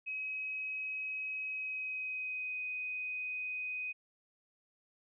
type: tone with pitch glide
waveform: sine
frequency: 2544 to 2502 Hz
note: D#7 to D#7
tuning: +38 to +9 cents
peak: -36 dBFS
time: 0.06-3.93 s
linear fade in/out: 20 ms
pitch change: -29 cents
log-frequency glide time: 1.47-2.62 s
effects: none